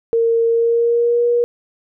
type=tone with pitch glide; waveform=sine; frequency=460 to 477.9 Hz; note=A#4 to A#4; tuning=-23 to +43 cents; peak=-12 dBFS; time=0.13-1.44 s; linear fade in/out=0 ms; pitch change=+66 cents; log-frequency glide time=0.46-1.26 s; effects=none